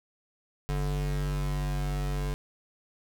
square tone pair together, 48.49 / 145.3 Hz, G1 / D3, -18 / -18 cents, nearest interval octave + perfect fifth, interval 1900 cents, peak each -30 / -35 dBFS, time 0.69-2.34 s, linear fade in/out 0 ms, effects none

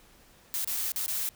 blue noise with dropouts, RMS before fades -31 dBFS, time 0.54-1.29 s, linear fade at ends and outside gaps 0 ms, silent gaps 0.646-0.675 / 0.767-0.77 / 0.919-0.96 / 1.062-1.08 s, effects pink hiss -58 dBFS RMS until 1.35 s

